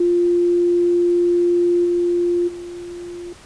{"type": "tone with level steps", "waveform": "sine", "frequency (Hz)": 349.2, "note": "F4", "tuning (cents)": 0, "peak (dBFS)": [-13, -15, -29], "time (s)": [0, 3.33], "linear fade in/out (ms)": 5, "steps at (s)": [1.84, 2.47], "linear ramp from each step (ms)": 20, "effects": ["pink hiss -44 dBFS RMS until 3.45 s", "resampled to 22050 Hz"]}